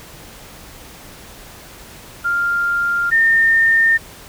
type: tone pair in turn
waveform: sine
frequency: 1396.9 / 1816.9 Hz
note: F6 / A#6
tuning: 0 / -45 cents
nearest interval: perfect fourth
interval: 455 cents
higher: second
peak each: -15 / -10 dBFS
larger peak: second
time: 2.24-3.11 / 3.11-3.98 s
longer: neither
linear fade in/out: 20 ms
effects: pink hiss -39 dBFS RMS until 4.28 s